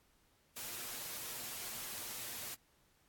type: noise with comb filter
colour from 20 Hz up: white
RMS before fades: -44 dBFS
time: 0.56-2.55 s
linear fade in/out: 10 ms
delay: 8.4 ms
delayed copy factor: +0.5
effects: pink hiss -72 dBFS RMS until 3.08 s + AAC 64 kbps